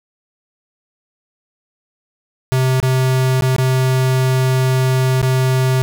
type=tone with dropouts; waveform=square; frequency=130 Hz; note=C3; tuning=11 cents flat; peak=-13 dBFS; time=2.52-5.82 s; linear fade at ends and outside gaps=0 ms; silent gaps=2.801-2.828 / 3.409-3.422 / 3.563-3.583 / 5.216-5.228 s; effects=none